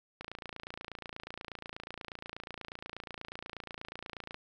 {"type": "click train", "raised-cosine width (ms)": 0.3, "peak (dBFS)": -25, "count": 118, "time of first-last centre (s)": [0.21, 4.344], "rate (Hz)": 28.3, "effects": []}